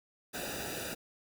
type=noise with comb filter; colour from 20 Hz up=pink; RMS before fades=-39 dBFS; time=0.33-0.95 s; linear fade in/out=20 ms; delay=0.93 ms; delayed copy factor=-0.95; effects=none